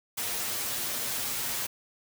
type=noise with comb filter; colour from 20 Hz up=white; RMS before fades=-32 dBFS; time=0.17-1.67 s; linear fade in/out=10 ms; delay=8.5 ms; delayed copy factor=+0.95; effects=none